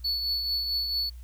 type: tone with tremolo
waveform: triangle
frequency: 4435 Hz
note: C#8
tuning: in tune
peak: -23 dBFS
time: 0.04-1.1 s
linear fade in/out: 10 ms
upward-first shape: triangle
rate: 4.5 Hz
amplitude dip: 45%
effects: added 60 Hz sine -40 dBFS peak until 1.23 s + white hiss -62 dBFS RMS until 1.23 s